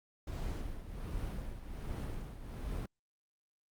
brown noise with tremolo, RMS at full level -37 dBFS, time 0.27-2.86 s, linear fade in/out 5 ms, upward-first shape triangle, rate 1.3 Hz, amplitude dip 70%, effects Opus 48 kbps

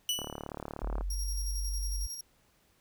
sawtooth tone with exponential decay, 2960 Hz, F#7, in tune, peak -23 dBFS, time 0.09-0.48 s, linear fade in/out 1 ms, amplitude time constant 83 ms
click train, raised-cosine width 1 ms, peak -24 dBFS, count 31, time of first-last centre 0.19-1.01 s, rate 36.6 Hz
sine tone, 46.25 Hz, F#1, in tune, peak -31 dBFS, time 0.82-2.07 s, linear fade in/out 10 ms
25% pulse tone with tremolo, 5610 Hz, F8, 7 cents sharp, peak -32 dBFS, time 1.1-2.21 s, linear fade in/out 5 ms, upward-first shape square, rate 11 Hz, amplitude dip 40%
effects pink hiss -68 dBFS RMS until 2.8 s

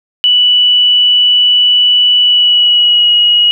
sine tone with pitch glide, 2960 to 2901 Hz, F#7 to F#7, 0 to -35 cents, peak -5 dBFS, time 0.24-3.51 s, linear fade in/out 0 ms, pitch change -35 cents, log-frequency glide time 2.2-3.12 s, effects none

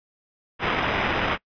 violet noise with sample-and-hold, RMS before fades -24 dBFS, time 0.59-1.38 s, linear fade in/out 50 ms, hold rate 4410 Hz, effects noise-tail reverb RT60 0.1 s tail -24 dB re dry + resampled to 11025 Hz

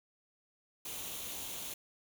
white noise with comb filter, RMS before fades -42 dBFS, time 0.85-1.74 s, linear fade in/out 5 ms, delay 0.3 ms, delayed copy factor +0.5, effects none

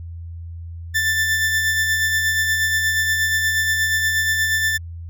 40% pulse tone with tremolo, 1769 Hz, A6, 9 cents sharp, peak -15 dBFS, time 0.94-4.78 s, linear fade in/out 20 ms, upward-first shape sine, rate 8.4 Hz, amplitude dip 35%, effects added 84 Hz sine -30 dBFS peak until 5.09 s

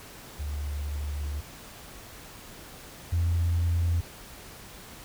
sine tone pair in turn, 72.7 / 85.15 Hz, D2 / F2, -17 / -43 cents, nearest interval minor third, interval 274 cents, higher second, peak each -29 / -21 dBFS, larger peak second, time 0.39-1.41 / 3.12-4.01 s, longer first, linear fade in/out 10 ms, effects tanh soft clip ceiling -19 dBFS + pink hiss -46 dBFS RMS until 5.04 s

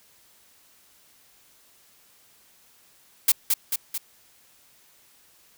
blue noise with echo, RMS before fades -17 dBFS, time 3.28-3.32 s, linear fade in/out 5 ms, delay 220 ms, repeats 3, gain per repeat -4 dB, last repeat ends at 3.98 s, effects white hiss -58 dBFS RMS until 5.57 s

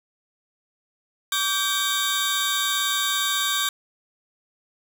sawtooth tone cluster, 1149 / 1571 / 3565 / 3765 Hz, D6 / G6 / A7 / A#7, -38 / +3 / +22 / +16 cents, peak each -24 dBFS, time 1.32-3.69 s, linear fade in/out 2 ms, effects none

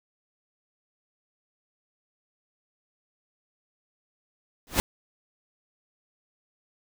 pink noise with exponential growth, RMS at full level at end -18 dBFS, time 4.67-4.8 s, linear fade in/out 0 ms, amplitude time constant 27 ms, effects none

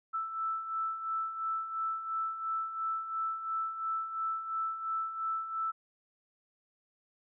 sine beating tone pair, 1318.5 / 1321.4 Hz, E6 / E6, 0 / +4 cents, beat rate 2.9 Hz, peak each -40 / -33 dBFS, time 0.13-5.72 s, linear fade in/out 20 ms, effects none

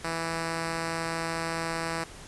5% pulse tone, 164.81 Hz, E3, in tune, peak -18 dBFS, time 0.04-2.04 s, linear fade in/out 5 ms, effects pink hiss -46 dBFS RMS until 2.27 s + resampled to 24000 Hz

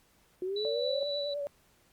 sine linear sweep, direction up, 359.4 to 561 Hz, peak -31 dBFS, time 0.42-1.03 s, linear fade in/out 2 ms
sine tone with tremolo, 3951 Hz, B7, in tune, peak -34 dBFS, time 0.56-1.34 s, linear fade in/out 5 ms, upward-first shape sine, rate 3.8 Hz, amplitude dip 35%
sine tone with vibrato, 575 Hz, D5, 37 cents flat, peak -32 dBFS, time 0.65-1.47 s, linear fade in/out 0 ms, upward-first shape triangle, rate 10 Hz, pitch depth 37 cents each way
effects pink hiss -66 dBFS RMS until 1.92 s + Opus 48 kbps

